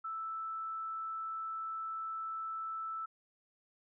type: tone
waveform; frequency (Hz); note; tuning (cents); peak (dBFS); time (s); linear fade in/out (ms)
sine; 1318.5; E6; 0; -37; 0.04-3.06; 10
effects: none